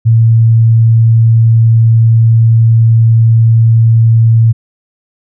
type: tone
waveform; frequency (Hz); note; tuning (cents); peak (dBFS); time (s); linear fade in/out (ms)
sine; 113.8; A#2; -41; -3; 0.05-4.53; 20
effects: none